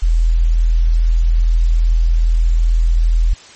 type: tone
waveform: sine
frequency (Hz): 41.2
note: E1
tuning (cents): 0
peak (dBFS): -9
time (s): 0.02-3.34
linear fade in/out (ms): 10
effects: white hiss -40 dBFS RMS until 3.55 s + MP3 32 kbps